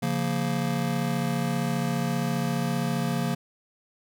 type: chord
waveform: square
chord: Bb minor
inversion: first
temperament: just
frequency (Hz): 139.85 / 174.81 / 233.1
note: Db3 / F3 / Bb3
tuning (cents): +16 / +2 / 0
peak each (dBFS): -30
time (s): 0.02-3.35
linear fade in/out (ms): 10
effects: none